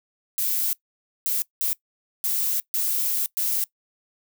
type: noise bursts at uneven times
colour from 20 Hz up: violet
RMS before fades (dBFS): -24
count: 6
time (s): 0.38-0.73 / 1.26-1.42 / 1.61-1.73 / 2.24-2.6 / 2.74-3.26 / 3.37-3.64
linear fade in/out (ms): 0
effects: noise-tail reverb RT60 0.1 s tail -21 dB re dry